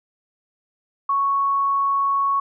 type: tone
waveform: sine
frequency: 1108.7 Hz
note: C#6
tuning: in tune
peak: -17 dBFS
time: 1.09-2.4 s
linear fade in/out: 5 ms
effects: none